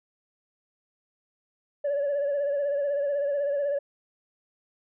sine tone with vibrato, 569 Hz, C#5, 45 cents sharp, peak -22 dBFS, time 1.84-3.79 s, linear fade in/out 10 ms, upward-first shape sine, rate 16 Hz, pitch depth 48 cents each way, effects tanh soft clip ceiling -22 dBFS

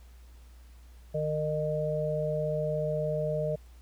harmonic tone, 152.8 Hz, D#3, 31 cents flat, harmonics 1 / 3 / 4, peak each -32 / -34 / -30 dBFS, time 1.14-3.56 s, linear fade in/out 10 ms, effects added 60 Hz sine -49 dBFS peak until 3.81 s + pink hiss -63 dBFS RMS until 3.81 s

